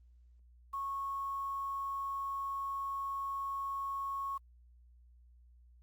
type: tone with quantisation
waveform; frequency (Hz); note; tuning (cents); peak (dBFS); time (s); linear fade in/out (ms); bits
sine; 1100; C#6; -14; -35; 0.73-4.38; 10; 10
effects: added 60 Hz sine -58 dBFS peak until 5.82 s + Opus 32 kbps